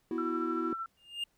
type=chord; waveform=triangle; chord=B suspended fourth; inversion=none; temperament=equal; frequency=246.9 / 329.6 / 370 Hz; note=B3 / E4 / F#4; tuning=0 / 0 / 0 cents; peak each=-36 / -31 / -36 dBFS; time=0.11-0.73 s; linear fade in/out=2 ms
type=tone with tremolo; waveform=sine; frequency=1341 Hz; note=E6; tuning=29 cents sharp; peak=-33 dBFS; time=0.18-0.86 s; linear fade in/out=2 ms; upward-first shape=sine; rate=13 Hz; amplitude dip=45%
type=tone with exponential growth; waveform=triangle; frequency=2818 Hz; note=F7; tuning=15 cents sharp; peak=-28 dBFS; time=0.97-1.24 s; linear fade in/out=5 ms; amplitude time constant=58 ms
effects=pink hiss -73 dBFS RMS until 1.37 s